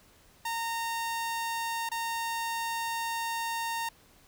sawtooth tone with dropouts, 920 Hz, A#5, 23 cents flat, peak -27 dBFS, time 0.45-3.89 s, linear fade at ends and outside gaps 5 ms, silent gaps 1.891-1.915 s, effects pink hiss -60 dBFS RMS until 4.27 s

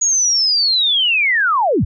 sine linear sweep, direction down, 6760 to 48.17 Hz, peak -12 dBFS, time 0.01-1.85 s, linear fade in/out 10 ms, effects none

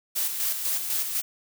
blue noise with tremolo, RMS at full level -26 dBFS, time 0.15-1.22 s, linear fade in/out 20 ms, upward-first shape square, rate 4 Hz, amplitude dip 45%, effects none

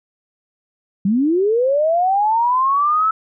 sine linear sweep, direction up, 183.5 to 1320 Hz, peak -13 dBFS, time 1.05-3.11 s, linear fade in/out 5 ms, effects none

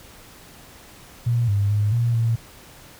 sine tone with pitch steps, 118.7 / 101 / 104.1 / 118.1 / 114.9 Hz, A#2 / G#2 / G#2 / A#2 / A#2, +32 / -48 / +5 / +23 / -25 cents, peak -17 dBFS, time 1.26-2.36 s, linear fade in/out 10 ms, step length 220 ms, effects pink hiss -46 dBFS RMS until 2.99 s

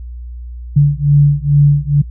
sine beating tone pair, 143.3 / 145.6 Hz, D3 / D3, -42 / -15 cents, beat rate 2.3 Hz, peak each -10 dBFS, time 0.76-2.02 s, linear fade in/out 10 ms, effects noise-tail reverb RT60 0.1 s tail -22 dB re dry + added 60 Hz sine -25 dBFS peak until 2.1 s

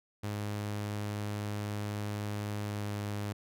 sawtooth tone with pitch glide, 103.83 to 103.05 Hz, G#2 to G#2, 0 to -13 cents, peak -30 dBFS, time 0.23-3.33 s, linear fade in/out 10 ms, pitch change -13 cents, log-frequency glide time 2.62-2.98 s, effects none

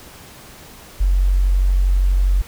sine tone, 46.25 Hz, F#1, in tune, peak -12 dBFS, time 1-2.42 s, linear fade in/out 10 ms, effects pink hiss -41 dBFS RMS until 2.47 s

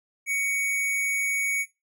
square tone with amplitude modulation, 2238 Hz, C#7, 16 cents sharp, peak -23 dBFS, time 0.26-1.66 s, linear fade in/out 50 ms, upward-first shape sine, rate 196 Hz, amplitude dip 25%, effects noise-tail reverb RT60 0.2 s tail -17 dB re dry

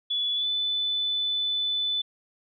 sine tone with pitch glide, 3424 to 3500 Hz, A7 to A7, -48 to -10 cents, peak -24 dBFS, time 0.1-2.02 s, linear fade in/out 10 ms, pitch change +38 cents, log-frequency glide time 0.35-0.47 s, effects none

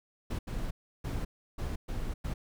brown noise bursts at uneven times, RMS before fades -34 dBFS, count 6, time 0.3-0.39 / 0.47-0.71 / 1.04-1.25 / 1.58-1.76 / 1.88-2.14 / 2.24-2.34 s, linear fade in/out 10 ms, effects none

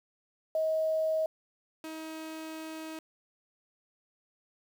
sine / sawtooth tone pair in turn, 634 / 317.6 Hz, D#5 / D#4, +32 / +36 cents, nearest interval octave, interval 1196 cents, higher first, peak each -26 / -35 dBFS, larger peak first, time 0.55-1.26 / 1.84-2.99 s, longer second, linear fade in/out 2 ms, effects 9-bit

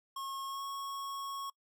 square tone with pitch glide, 1085 to 1101.4 Hz, C#6 to C#6, -37 to -11 cents, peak -39 dBFS, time 0.16-1.5 s, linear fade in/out 5 ms, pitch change +26 cents, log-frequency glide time 0.46-0.64 s, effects noise-tail reverb RT60 0.1 s tail -24 dB re dry

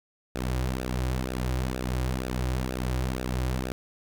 sawtooth tone with flanger, 63.4 Hz, B1, 46 cents sharp, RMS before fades -29 dBFS, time 0.35-3.72 s, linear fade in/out 0 ms, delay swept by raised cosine 0.93 to 4.63 ms, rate 2.1 Hz, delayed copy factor -0.7, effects none

